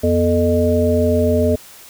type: harmonic tone with a mistuned harmonic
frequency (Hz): 87.31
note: F2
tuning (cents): 0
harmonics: 1 / 3 / 5 / 7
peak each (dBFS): -18 / -18 / -18 / -18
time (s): 0.03-1.56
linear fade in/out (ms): 10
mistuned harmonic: 3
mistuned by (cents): -120
effects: white hiss -41 dBFS RMS until 1.89 s